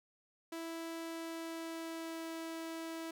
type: tone with pitch glide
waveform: sawtooth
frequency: 329.7 to 327 Hz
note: E4 to E4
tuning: 0 to -14 cents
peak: -37 dBFS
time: 0.52-3.11 s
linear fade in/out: 5 ms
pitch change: -14 cents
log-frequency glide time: 0.98-2.34 s
effects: none